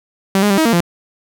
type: tone with pitch steps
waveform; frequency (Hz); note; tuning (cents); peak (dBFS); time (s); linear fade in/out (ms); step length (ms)
sawtooth; 193.6 / 206.6 / 196.9 / 318.1 / 230.8 / 172.3; G3 / G#3 / G3 / D#4 / A#3 / F3; -21 / -9 / +8 / +38 / -17 / -23; -7; 0.35-0.806; 2; 76
effects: none